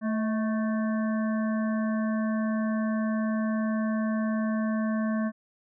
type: harmonic tone with a mistuned harmonic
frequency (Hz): 220.2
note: A3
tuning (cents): +2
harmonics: 1 / 3 / 5 / 7 / 8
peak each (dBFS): -25 / -35 / -39 / -42 / -43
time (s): 0.01-5.32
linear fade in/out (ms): 50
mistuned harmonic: 3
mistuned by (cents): -48
effects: none